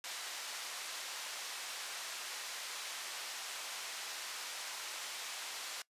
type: band-pass noise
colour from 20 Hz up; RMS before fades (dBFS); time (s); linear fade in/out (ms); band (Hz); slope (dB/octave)
white; -44; 0.04-5.82; 2; 690 to 6300; 12
effects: noise-tail reverb RT60 0.1 s tail -21 dB re dry + resampled to 32000 Hz